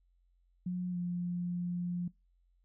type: tone with pitch glide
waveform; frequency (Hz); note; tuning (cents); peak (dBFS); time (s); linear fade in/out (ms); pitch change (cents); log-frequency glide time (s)
sine; 180 to 176.09; F#3 to F3; -47 to +15; -32; 0.66-2.08; 5; -38; 0.91-0.97
effects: noise-tail reverb RT60 0.2 s tail -21 dB re dry + added 44 Hz sine -67 dBFS peak until 2.64 s